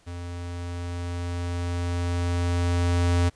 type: tone with level ramp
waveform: square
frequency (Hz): 87.31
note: F2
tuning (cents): 0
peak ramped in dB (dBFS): -34 to -19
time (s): 0.06-3.3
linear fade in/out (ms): 20
effects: pink hiss -60 dBFS RMS until 3.35 s + resampled to 22050 Hz